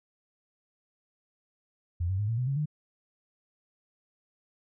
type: tone with pitch steps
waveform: sine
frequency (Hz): 86.6 / 94.99 / 104.18 / 114.27 / 125.33 / 137.47 / 150.78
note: F2 / F#2 / G#2 / A#2 / B2 / C#3 / D3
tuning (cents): -14 / +46 / +6 / -34 / +26 / -14 / +46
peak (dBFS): -26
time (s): 2-2.658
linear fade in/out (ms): 10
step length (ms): 94
effects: none